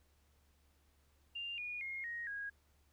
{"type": "tone with pitch steps", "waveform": "sine", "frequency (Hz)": [2794, 2446, 2142, 1875.6, 1642.2], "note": ["F7", "D#7", "C7", "A#6", "G#6"], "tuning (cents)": [0, -30, 40, 10, -20], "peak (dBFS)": -40, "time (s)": [1.35, 2.5], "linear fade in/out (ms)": 10, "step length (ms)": 230, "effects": ["added 72 Hz sine -70 dBFS peak until 2.92 s", "pink hiss -75 dBFS RMS until 2.92 s"]}